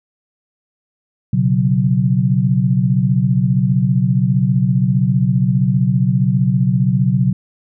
sine chord, B suspended second, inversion none, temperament equal, 123.47 / 138.59 / 185 Hz, B2 / C#3 / F#3, 0 / 0 / 0 cents, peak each -16 dBFS, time 1.33-7.33 s, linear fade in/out 5 ms, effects none

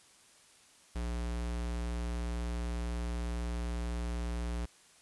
square tone, 59 Hz, A#1, 22 cents sharp, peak -34 dBFS, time 0.95-4.66 s, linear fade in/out 10 ms, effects white hiss -61 dBFS RMS until 5.01 s + resampled to 24000 Hz

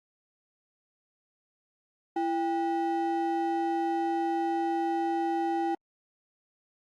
triangle ring-modulated tone, 566 Hz, C#5, 36 cents sharp, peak -21 dBFS, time 2.16-5.75 s, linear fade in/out 5 ms, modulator 231 Hz, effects Opus 48 kbps

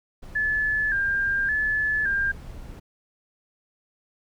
brown noise, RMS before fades -39 dBFS, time 0.22-2.8 s, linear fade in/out 10 ms
sine tone with vibrato, 1661 Hz, G#6, in tune, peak -21 dBFS, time 0.35-2.32 s, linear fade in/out 10 ms, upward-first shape square, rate 0.88 Hz, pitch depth 66 cents each way
effects none

